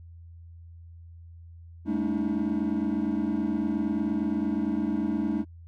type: tone cluster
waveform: triangle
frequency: 204.2 / 223.6 / 288.6 / 317.3 Hz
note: G#3 / A3 / D4 / D#4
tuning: -29 / +28 / -30 / +34 cents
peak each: -28 dBFS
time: 1.85-5.45 s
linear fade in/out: 50 ms
effects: tanh soft clip ceiling -16 dBFS + added 84 Hz sine -44 dBFS peak until 5.67 s